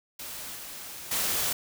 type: noise with level steps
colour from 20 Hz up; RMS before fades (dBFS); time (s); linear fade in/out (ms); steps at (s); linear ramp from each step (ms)
white; -39 / -41 / -28; 0.19-1.53; 5; 0.55 / 1.11; 5
effects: none